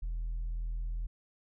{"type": "tone with tanh clipping", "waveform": "sine", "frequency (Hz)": 41.17, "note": "E1", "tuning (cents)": -1, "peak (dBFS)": -33, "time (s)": [0.02, 1.07], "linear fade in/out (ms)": 10, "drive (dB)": 1, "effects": []}